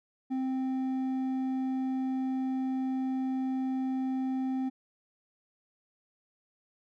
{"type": "tone with hard clipping", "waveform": "sine", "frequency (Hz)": 261.6, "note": "C4", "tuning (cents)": 0, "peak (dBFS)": -30, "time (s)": [0.3, 4.7], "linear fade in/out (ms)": 20, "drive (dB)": 5, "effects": []}